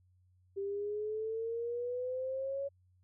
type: exponential sweep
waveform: sine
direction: up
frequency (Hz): 392 to 560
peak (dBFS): -34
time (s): 0.56-2.69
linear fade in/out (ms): 20
effects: added 91 Hz sine -65 dBFS peak until 3.03 s